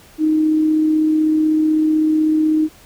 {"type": "tone with amplitude modulation", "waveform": "sine", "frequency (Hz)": 311.1, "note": "D#4", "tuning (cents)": 0, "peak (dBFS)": -11, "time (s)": [0.18, 2.69], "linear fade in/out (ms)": 50, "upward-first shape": "sine", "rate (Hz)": 36, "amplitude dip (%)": 25, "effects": ["pink hiss -46 dBFS RMS until 2.85 s"]}